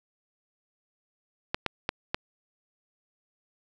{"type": "clicks", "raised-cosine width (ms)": 0.3, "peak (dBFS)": -10, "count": 4, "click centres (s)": [1.545, 1.663, 1.891, 2.145], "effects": []}